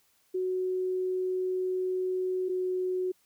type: tone pair in turn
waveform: sine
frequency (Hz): 370 / 368.1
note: F#4 / F#4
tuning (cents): 0 / -9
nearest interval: unison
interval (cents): 9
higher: first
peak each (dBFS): -27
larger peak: neither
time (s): 0.34-2.49 / 2.49-3.12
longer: first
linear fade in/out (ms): 10
effects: white hiss -68 dBFS RMS until 3.25 s